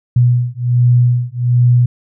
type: beating tone pair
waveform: sine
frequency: 121.7 / 123 Hz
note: B2 / B2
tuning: -25 / -7 cents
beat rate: 1.3 Hz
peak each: -12 dBFS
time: 0.16-1.86 s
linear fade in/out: 5 ms
effects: none